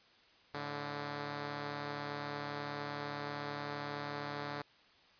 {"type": "tone pair together", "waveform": "5% pulse", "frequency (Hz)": [107.65, 145], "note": ["A2", "D3"], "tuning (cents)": [-37, -22], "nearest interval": "perfect fourth", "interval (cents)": 515, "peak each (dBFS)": [-37, -28], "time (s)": [0.54, 4.62], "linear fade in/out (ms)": 5, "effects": ["white hiss -64 dBFS RMS until 5.19 s", "resampled to 11025 Hz"]}